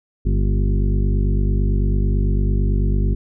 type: harmonic tone with a mistuned harmonic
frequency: 49 Hz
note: G1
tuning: in tune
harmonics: 1 / 2 / 3 / 4 / 5 / 7 / 8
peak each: -16 / -22 / -26 / -28 / -30 / -33 / -34 dBFS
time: 0.25-3.15 s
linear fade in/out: 10 ms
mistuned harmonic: 4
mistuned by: +45 cents
effects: none